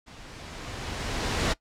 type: noise with level ramp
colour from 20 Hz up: pink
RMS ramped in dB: -47 to -24 dBFS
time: 0.06-1.54 s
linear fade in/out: 20 ms
effects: noise-tail reverb RT60 0.1 s tail -20 dB re dry + low-pass 6000 Hz 12 dB/octave